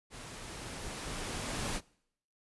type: noise with level ramp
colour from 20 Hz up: pink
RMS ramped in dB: -47 to -35 dBFS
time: 0.1-1.81 s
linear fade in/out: 50 ms
effects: noise-tail reverb RT60 0.7 s tail -24 dB re dry + resampled to 24000 Hz